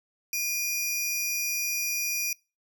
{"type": "tone pair together", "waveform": "sawtooth", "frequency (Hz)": [2424, 5769], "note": ["D#7", "F#8"], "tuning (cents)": [-46, -45], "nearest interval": "octave + minor third", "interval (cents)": 1501, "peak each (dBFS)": -27, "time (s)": [0.33, 2.33], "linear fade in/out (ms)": 2, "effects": ["noise-tail reverb RT60 0.3 s tail -26 dB re dry"]}